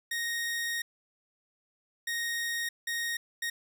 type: tone bursts at uneven times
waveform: sawtooth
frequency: 1865 Hz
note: A#6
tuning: in tune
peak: -27 dBFS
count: 4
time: 0.11-0.82 / 2.07-2.69 / 2.87-3.17 / 3.42-3.5 s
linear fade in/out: 5 ms
effects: none